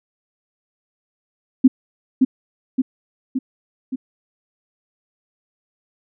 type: tone with echo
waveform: sine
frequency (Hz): 260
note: C4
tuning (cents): -11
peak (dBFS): -5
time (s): 1.64-1.68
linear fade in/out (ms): 10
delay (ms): 570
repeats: 4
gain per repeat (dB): -4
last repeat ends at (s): 3.96
effects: none